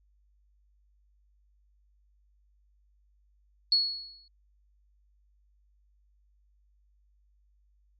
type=tone with exponential decay; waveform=sine; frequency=4360 Hz; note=C#8; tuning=29 cents flat; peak=-18 dBFS; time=3.72-4.28 s; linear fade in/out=2 ms; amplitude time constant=120 ms; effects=added 50 Hz sine -63 dBFS peak until 7.99 s + MP3 48 kbps